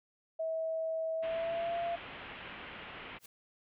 sine tone with pitch glide, 646 to 684.4 Hz, E5 to F5, -35 to -35 cents, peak -32 dBFS, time 0.39-1.96 s, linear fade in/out 10 ms, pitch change +100 cents, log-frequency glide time 1.15-1.77 s
white low-pass noise, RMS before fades -47 dBFS, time 1.22-3.19 s, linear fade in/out 20 ms, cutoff 3100 Hz, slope 48 dB/octave
white noise with exponential growth, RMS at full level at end -46 dBFS, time 3.18-3.26 s, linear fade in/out 5 ms, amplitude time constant 17 ms
effects none

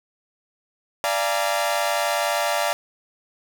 sawtooth chord, Bb dominant seventh, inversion first, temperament equal with one note detuned, 587.3 / 686.5 / 830.6 / 932.3 Hz, D5 / F5 / Ab5 / Bb5, 0 / -30 / 0 / 0 cents, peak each -21 / -21 / -25 / -25 dBFS, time 1.04-2.73 s, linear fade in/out 0 ms, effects none

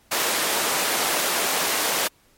pink high-pass noise, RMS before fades -23 dBFS, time 0.11-2.08 s, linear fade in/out 10 ms, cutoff 450 Hz, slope 12 dB/octave, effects pink hiss -59 dBFS RMS until 2.37 s + MP3 64 kbps

